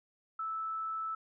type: tone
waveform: sine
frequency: 1313 Hz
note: E6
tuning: 7 cents flat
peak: -34 dBFS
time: 0.39-1.15 s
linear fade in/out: 5 ms
effects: none